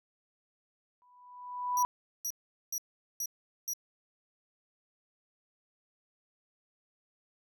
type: tone with exponential growth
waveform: sine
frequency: 988 Hz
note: B5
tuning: in tune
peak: -23 dBFS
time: 1.02-1.85 s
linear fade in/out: 0 ms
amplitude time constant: 180 ms
type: tone bursts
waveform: sawtooth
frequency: 5790 Hz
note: F#8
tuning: 38 cents flat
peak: -30 dBFS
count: 5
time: 1.77-3.735 s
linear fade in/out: 2 ms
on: 57 ms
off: 420 ms
effects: none